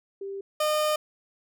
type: tone pair in turn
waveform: sine / 30% pulse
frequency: 393.5 / 609.3 Hz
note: G4 / D#5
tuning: +7 / -36 cents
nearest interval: minor sixth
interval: 757 cents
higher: second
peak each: -32 / -20 dBFS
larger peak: second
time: 0.21-0.41 / 0.6-0.96 s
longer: second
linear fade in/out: 5 ms
effects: none